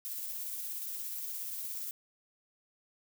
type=noise with tremolo; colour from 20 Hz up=violet; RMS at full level=-38 dBFS; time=0.05-1.91 s; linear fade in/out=0 ms; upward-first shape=triangle; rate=17 Hz; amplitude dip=30%; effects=none